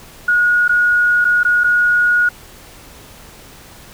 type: tone with dropouts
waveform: sine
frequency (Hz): 1447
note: F#6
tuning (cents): -39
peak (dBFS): -10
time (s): 0.28-2.29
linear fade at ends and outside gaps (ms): 5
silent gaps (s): 0.68-0.692 / 1.245-1.25 / 1.433-1.449 / 1.637-1.642
effects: pink hiss -40 dBFS RMS until 3.93 s